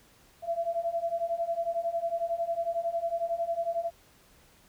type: beating tone pair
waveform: sine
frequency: 669 / 680 Hz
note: E5 / F5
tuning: +25 / -46 cents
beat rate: 11 Hz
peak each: -32 / -30 dBFS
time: 0.42-3.91 s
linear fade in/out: 50 ms
effects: pink hiss -60 dBFS RMS until 4.68 s